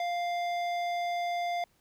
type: tone with hard clipping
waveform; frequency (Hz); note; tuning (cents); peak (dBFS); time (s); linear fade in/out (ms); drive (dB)
triangle; 698.5; F5; 0; -31; 0-1.64; 2; 16
effects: pink hiss -69 dBFS RMS until 1.8 s